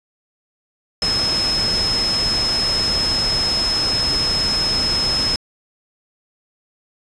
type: tone in noise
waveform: sine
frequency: 5170 Hz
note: E8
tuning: 34 cents flat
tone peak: -17 dBFS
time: 1.02-5.36 s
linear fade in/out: 2 ms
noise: pink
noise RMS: -25 dBFS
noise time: 1.02-5.36 s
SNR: +5 dB
effects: resampled to 22050 Hz